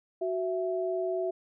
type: tone pair together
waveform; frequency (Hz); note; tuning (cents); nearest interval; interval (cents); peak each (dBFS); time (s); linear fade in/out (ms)
sine; 371.5 / 662; F#4 / E5; +7 / +7; minor seventh; 1000; -30 / -31; 0.21-1.31; 10
effects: none